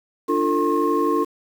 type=tone cluster; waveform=sine; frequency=295.3 / 347.2 / 447.9 / 1073 Hz; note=D4 / F4 / A4 / C6; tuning=+10 / -10 / +31 / +43 cents; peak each=-22 dBFS; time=0.28-1.25 s; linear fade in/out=20 ms; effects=tanh soft clip ceiling -9 dBFS + 7-bit